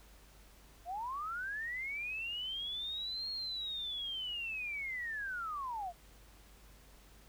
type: linear two-way sweep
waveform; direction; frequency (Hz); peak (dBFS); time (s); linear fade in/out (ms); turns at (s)
sine; up then down; 662 to 4300 to 662; -37; 0.85-5.93; 50; 3.31
effects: added 50 Hz sine -59 dBFS peak until 7.28 s + pink hiss -62 dBFS RMS until 7.28 s